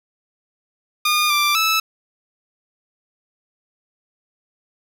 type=tone with pitch steps; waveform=15% pulse; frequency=1216 / 1179 / 1309 Hz; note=D#6 / D6 / E6; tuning=-40 / +6 / -13 cents; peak=-9 dBFS; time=1.05-1.8 s; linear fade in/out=5 ms; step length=250 ms; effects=none